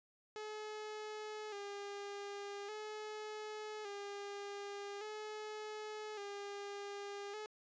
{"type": "tone with vibrato", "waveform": "sawtooth", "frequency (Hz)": 415.3, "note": "G#4", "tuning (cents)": 0, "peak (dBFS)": -40, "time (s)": [0.36, 7.46], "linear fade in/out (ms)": 0, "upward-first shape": "square", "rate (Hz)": 0.43, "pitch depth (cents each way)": 49, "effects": ["resampled to 16000 Hz"]}